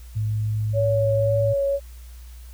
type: tone with pitch glide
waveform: sine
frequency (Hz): 107.5 to 108.25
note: A2 to A2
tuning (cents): -40 to -28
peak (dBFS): -21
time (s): 0.15-1.54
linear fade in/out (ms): 20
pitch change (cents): +12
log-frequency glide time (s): 0.76-1.12
type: tone with vibrato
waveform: sine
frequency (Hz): 560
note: C#5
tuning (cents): +18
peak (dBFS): -19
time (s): 0.73-1.8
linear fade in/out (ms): 50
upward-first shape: triangle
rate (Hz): 1.9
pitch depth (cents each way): 18
effects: added 60 Hz sine -38 dBFS peak until 2.53 s + white hiss -53 dBFS RMS until 2.53 s